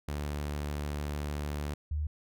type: tone pair in turn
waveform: sawtooth / sine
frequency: 73.42 / 75.4 Hz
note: D2 / D2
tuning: 0 / +46 cents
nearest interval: unison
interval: 46 cents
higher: second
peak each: -29 / -29 dBFS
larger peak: neither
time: 0.08-1.74 / 1.91-2.07 s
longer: first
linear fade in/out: 5 ms
effects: none